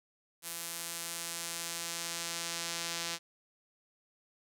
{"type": "tone with band-pass filter sweep", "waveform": "sawtooth", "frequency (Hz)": 168.8, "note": "E3", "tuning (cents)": 41, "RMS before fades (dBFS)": -39, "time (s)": [0.42, 3.19], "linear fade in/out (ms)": 50, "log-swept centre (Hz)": [11000, 5500], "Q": 0.9, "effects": []}